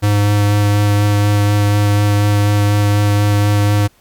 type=tone with vibrato; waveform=square; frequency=103 Hz; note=G#2; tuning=14 cents flat; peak=-11 dBFS; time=0.02-3.88 s; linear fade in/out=20 ms; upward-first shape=sine; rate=4.1 Hz; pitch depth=10 cents each way; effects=pink hiss -53 dBFS RMS until 4 s + Opus 48 kbps